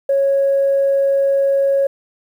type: tone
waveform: sine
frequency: 551 Hz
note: C#5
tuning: 11 cents flat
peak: -11 dBFS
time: 0.09-1.87 s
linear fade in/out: 5 ms
effects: tanh soft clip ceiling -8 dBFS + 8-bit